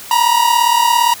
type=tone pair together; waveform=45% pulse; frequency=932.3 / 969.8 Hz; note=A#5 / B5; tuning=0 / -32 cents; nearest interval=minor second; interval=68 cents; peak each=-13 dBFS; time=0.11-1.14 s; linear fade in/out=2 ms; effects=white hiss -33 dBFS RMS until 1.2 s